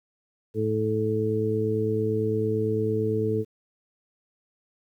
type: harmonic tone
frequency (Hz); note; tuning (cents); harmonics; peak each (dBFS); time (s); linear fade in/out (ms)
108.9; A2; -17; 1 / 2 / 3 / 4; -28 / -31 / -31 / -25; 0.54-3.45; 50
effects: 10-bit